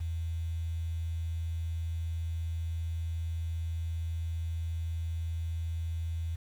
sine tone with quantisation, 82.6 Hz, E2, 4 cents sharp, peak -31 dBFS, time 0-6.36 s, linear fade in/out 10 ms, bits 9, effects none

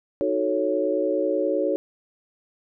sine chord, D# half-diminished seventh, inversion none, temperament equal, 311.1 / 370 / 440 / 554.4 Hz, D#4 / F#4 / A4 / C#5, 0 / 0 / 0 / 0 cents, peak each -27 / -27 / -27 / -24 dBFS, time 0.21-1.76 s, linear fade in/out 0 ms, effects none

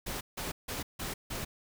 pink noise bursts, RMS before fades -37 dBFS, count 5, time 0.06-1.45 s, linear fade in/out 10 ms, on 150 ms, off 160 ms, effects none

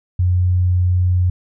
sine tone, 90.2 Hz, F#2, 44 cents flat, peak -12 dBFS, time 0.19-1.3 s, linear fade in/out 5 ms, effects none

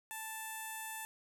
5% pulse tone with notch filter, 880 Hz, A5, in tune, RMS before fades -44 dBFS, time 0.11-1.05 s, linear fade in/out 0 ms, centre 4800 Hz, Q 0.52, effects none

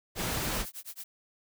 pink noise, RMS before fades -32 dBFS, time 0.15-0.66 s, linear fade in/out 50 ms
blue noise with tremolo, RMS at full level -40 dBFS, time 0.31-1.04 s, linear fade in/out 5 ms, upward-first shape sine, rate 9 Hz, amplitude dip 100%
effects none

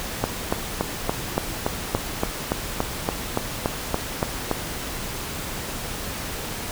click train, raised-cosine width 1 ms, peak -6 dBFS, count 16, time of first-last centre 0.24-4.514 s, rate 3.51 Hz, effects pink hiss -31 dBFS RMS until 6.71 s

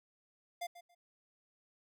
square tone with echo, 698.5 Hz, F5, in tune, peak -38 dBFS, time 0.61-0.67 s, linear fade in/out 10 ms, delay 140 ms, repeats 2, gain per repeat -14 dB, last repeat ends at 0.95 s, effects none

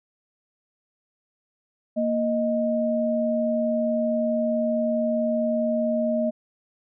sine tone pair together, 233.1 / 622.3 Hz, A#3 / D#5, 0 / 0 cents, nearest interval octave + perfect fourth, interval 1700 cents, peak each -24 / -23 dBFS, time 1.96-6.31 s, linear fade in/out 20 ms, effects none

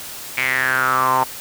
sawtooth tone with band-pass filter sweep, 130 Hz, C3, 11 cents flat, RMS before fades -18 dBFS, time 0.37-1.24 s, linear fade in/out 10 ms, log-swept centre 2300 to 910 Hz, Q 7.7, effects white hiss -33 dBFS RMS until 1.4 s

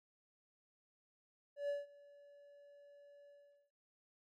triangle tone with ADSR envelope, 573 Hz, D5, 43 cents flat, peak -33 dBFS, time 1.56-3.71 s, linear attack 130 ms, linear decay 170 ms, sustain -24 dB, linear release 420 ms, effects none

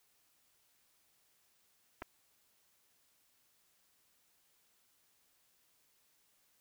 clicks, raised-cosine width 0.5 ms, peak -28 dBFS, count 2, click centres 2.02 / 2.023 s, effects white hiss -73 dBFS RMS until 6.6 s

